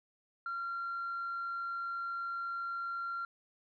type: tone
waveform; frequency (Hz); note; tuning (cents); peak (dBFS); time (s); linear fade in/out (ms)
sine; 1377; F6; -25; -34; 0.46-3.25; 2
effects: tanh soft clip ceiling -32 dBFS